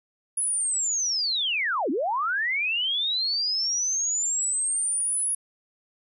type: linear two-way sweep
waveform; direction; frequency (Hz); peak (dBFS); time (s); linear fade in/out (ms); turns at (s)
sine; down then up; 10500 to 240.6 to 10500; -23; 0.37-5.35; 5; 1.9
effects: none